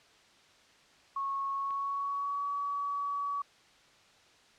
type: tone with pitch glide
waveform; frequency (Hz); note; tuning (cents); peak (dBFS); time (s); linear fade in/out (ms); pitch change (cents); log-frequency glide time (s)
sine; 1100 to 1136.2; C#6 to C#6; -14 to +42; -31; 1.16-3.42; 5; +56; 1.52-2.47
type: click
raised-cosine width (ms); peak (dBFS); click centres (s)
0.3; -36; 1.707
effects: white hiss -61 dBFS RMS until 4.58 s + low-pass 5000 Hz 12 dB/octave